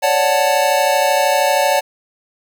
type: chord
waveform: square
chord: D major seventh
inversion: third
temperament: equal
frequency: 554.4 / 587.3 / 740 / 880 Hz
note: C#5 / D5 / F#5 / A5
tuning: 0 / 0 / 0 / 0 cents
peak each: -19 dBFS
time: 0.02-1.81 s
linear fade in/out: 20 ms
effects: 8-bit